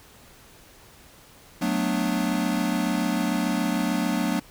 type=chord; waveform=square; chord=B minor seventh; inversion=second; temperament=equal; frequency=185 / 220 / 246.9 / 293.7 Hz; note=F#3 / A3 / B3 / D4; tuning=0 / 0 / 0 / 0 cents; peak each=-29 dBFS; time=1.61-4.4 s; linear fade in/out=10 ms; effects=pink hiss -51 dBFS RMS until 4.5 s